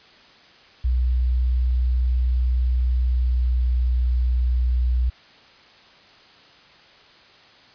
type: tone with pitch glide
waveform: sine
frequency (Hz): 61.9 to 61.44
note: B1 to B1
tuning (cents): +5 to -8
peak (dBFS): -17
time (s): 0.84-5.1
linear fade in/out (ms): 10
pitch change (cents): -13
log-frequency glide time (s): 3.09-3.67
effects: white hiss -50 dBFS RMS until 7.74 s + resampled to 11025 Hz